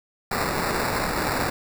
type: noise with sample-and-hold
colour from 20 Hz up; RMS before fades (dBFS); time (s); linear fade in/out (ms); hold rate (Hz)
white; -25; 0.31-1.5; 5; 3150
effects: none

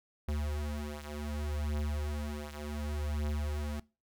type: beating tone pair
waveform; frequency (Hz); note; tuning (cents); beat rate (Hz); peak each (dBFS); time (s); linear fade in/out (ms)
square; 74 / 74.67; D2 / D2; +14 / +29; 0.67; -36 / -39; 0.28-3.8; 5
effects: noise-tail reverb RT60 0.3 s tail -22 dB re dry

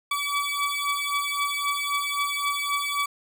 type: beating tone pair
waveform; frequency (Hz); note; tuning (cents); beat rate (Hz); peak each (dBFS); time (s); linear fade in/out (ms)
20% pulse; 1143 / 1146.8; D6 / D6; -47 / -42; 3.8; -23; 0.11-3.06; 5
effects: none

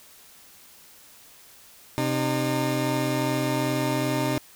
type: tone pair together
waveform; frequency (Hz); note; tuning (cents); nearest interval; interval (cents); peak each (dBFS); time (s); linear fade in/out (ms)
20% pulse; 130.81 / 304.2; C3 / D#4; 0 / -39; octave + minor third; 1461; -21; 1.98-4.38; 0
effects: white hiss -51 dBFS RMS until 4.55 s

